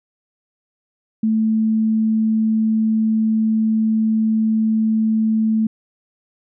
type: tone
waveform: sine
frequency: 220 Hz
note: A3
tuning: in tune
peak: -14 dBFS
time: 1.23-5.67 s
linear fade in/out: 5 ms
effects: none